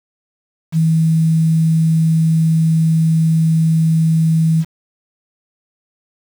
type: tone with quantisation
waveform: sine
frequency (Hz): 161.3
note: E3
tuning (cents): -37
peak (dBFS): -10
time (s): 0.72-4.65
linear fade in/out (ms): 50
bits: 6
effects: none